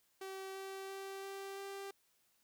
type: tone with pitch steps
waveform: sawtooth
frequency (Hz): 384.1 / 386.5 / 389 / 391.5 / 394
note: G4 / G4 / G4 / G4 / G4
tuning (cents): -35 / -24 / -13 / -2 / +9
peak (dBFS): -40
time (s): 0.21-1.91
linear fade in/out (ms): 5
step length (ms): 340
effects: white hiss -75 dBFS RMS until 2.43 s